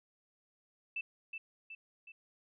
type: tone with echo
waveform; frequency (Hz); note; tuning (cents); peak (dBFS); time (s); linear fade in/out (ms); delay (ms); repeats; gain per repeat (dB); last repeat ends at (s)
sine; 2647; E7; +7; -35; 0.96-1.01; 5; 370; 3; -5; 2.12
effects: none